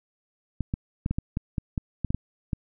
clicks, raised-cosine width 5 ms, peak -14 dBFS, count 12, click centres 0.607 / 0.739 / 1.061 / 1.11 / 1.185 / 1.371 / 1.582 / 1.778 / 2.047 / 2.105 / 2.146 / 2.532 s, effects none

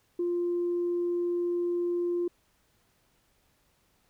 sine tone, 349.2 Hz, F4, in tune, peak -25 dBFS, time 0.19-2.28 s, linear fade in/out 5 ms, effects tanh soft clip ceiling -22 dBFS + pink hiss -69 dBFS RMS until 4.09 s

